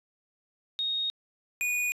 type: tone pair in turn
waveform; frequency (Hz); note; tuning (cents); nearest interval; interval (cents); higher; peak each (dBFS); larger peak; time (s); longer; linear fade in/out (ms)
sine / square; 3729 / 2462; A#7 / D#7; 0 / -19; perfect fifth; 719; first; -27; neither; 0.79-1.1 / 1.61-1.92; neither; 0
effects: resampled to 32000 Hz + 11-bit